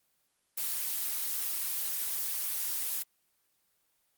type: noise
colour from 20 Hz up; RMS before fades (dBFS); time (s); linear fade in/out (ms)
blue; -33; 0.57-3.03; 10
effects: white hiss -74 dBFS RMS until 4.17 s + Opus 24 kbps